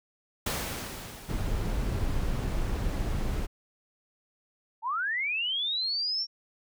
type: noise with exponential decay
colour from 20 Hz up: pink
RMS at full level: -30 dBFS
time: 0.46-2.44 s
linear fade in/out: 5 ms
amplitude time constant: 430 ms
type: noise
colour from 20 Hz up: brown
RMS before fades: -29 dBFS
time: 1.28-3.47 s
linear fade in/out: 20 ms
type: linear sweep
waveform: sine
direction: up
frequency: 848 to 5550 Hz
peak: -27 dBFS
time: 4.82-6.27 s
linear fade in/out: 50 ms
effects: none